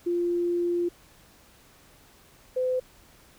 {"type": "tone pair in turn", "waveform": "sine", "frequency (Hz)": [347.9, 509.4], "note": ["F4", "C5"], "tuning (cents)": [-7, -46], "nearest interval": "perfect fifth", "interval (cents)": 661, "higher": "second", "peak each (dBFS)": -23, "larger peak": "neither", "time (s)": [[0.06, 0.89], [2.56, 2.8]], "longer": "first", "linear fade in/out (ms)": 10, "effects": ["pink hiss -56 dBFS RMS until 3.38 s"]}